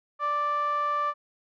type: tone with low-pass filter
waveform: 5% pulse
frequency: 587.3 Hz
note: D5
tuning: in tune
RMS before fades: -27 dBFS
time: 0.19-1.14 s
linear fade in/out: 50 ms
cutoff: 1200 Hz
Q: 4.6
effects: none